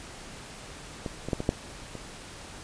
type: clicks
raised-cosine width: 2 ms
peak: -18 / -19 / -12 / -17 / -9 / -24 dBFS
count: 6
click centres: 1.062 / 1.286 / 1.332 / 1.404 / 1.491 / 1.953 s
effects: pink hiss -44 dBFS RMS until 2.63 s + resampled to 22050 Hz